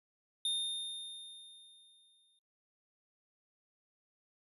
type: tone with exponential decay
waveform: square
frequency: 3644 Hz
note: A#7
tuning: 40 cents flat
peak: -31 dBFS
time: 0.45-2.39 s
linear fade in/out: 2 ms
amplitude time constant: 420 ms
effects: noise-tail reverb RT60 0.2 s tail -19 dB re dry + resampled to 32000 Hz